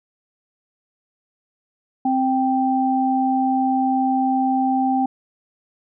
sine tone pair together, 261.6 / 784 Hz, C4 / G5, 0 / 0 cents, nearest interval octave + perfect fifth, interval 1900 cents, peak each -19 dBFS, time 2.05-5.06 s, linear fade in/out 5 ms, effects none

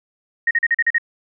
sine tone bursts, 1864.7 Hz, A#6, in tune, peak -13 dBFS, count 7, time 0.47-0.983 s, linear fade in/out 5 ms, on 39 ms, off 40 ms, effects none

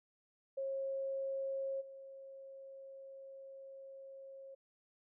sine tone with level steps, 541 Hz, C#5, 42 cents flat, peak -36 / -49 dBFS, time 0.57-4.55 s, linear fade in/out 10 ms, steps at 1.8 s, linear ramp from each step 20 ms, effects none

